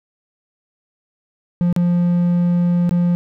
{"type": "tone with dropouts", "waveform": "triangle", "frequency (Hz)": 174.9, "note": "F3", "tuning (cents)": 3, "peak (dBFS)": -11, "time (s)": [1.61, 3.15], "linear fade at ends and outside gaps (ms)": 0, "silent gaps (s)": [[1.727, 1.763], [2.893, 2.91]], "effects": []}